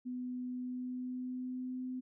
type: tone with pitch glide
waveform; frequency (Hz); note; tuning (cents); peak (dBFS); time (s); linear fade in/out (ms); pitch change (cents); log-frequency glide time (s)
sine; 250 to 254.8; B3 to C4; +21 to -46; -37; 0.05-2.01; 20; +33; 0.48-1.83
effects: none